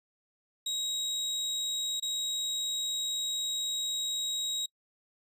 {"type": "tone with dropouts", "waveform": "30% pulse", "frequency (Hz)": 3809, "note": "A#7", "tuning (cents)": 37, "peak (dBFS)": -28, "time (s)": [0.66, 4.66], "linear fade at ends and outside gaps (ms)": 5, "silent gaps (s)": [1.999, 2.024], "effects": ["noise-tail reverb RT60 0.1 s tail -26 dB re dry", "resampled to 32000 Hz"]}